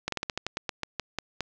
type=slowing click train; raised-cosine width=0.2 ms; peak=-12 dBFS; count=13; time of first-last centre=0.08-1.407 s; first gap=43 ms; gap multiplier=1.16; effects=low-pass 7000 Hz 12 dB/octave + 8-bit